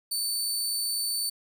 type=tone; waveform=20% pulse; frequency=4528 Hz; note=C#8; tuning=36 cents sharp; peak=-21 dBFS; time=0.11-1.3 s; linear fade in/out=10 ms; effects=none